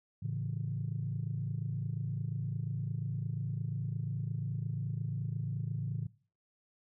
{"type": "chord", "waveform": "sine", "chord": "A major", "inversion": "none", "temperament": "equal with one note detuned", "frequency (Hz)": [110, 138.59, 164.24], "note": ["A2", "C#3", "E3"], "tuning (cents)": [0, 0, -6], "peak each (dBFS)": [-36, -36, -40], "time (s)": [0.22, 6.07], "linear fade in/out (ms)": 10, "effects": ["noise-tail reverb RT60 0.4 s tail -20 dB re dry", "tanh soft clip ceiling -25 dBFS"]}